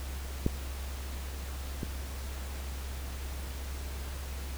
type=clicks; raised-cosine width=3 ms; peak=-13 / -20 dBFS; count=2; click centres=0.464 / 1.832 s; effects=added 67 Hz sine -36 dBFS peak until 4.57 s + pink hiss -45 dBFS RMS until 4.57 s